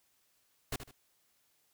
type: noise with echo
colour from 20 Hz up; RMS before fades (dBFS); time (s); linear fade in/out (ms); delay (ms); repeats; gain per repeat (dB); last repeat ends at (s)
pink; -35; 0.72-0.76; 5; 76; 2; -10; 0.912
effects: white hiss -73 dBFS RMS until 1.73 s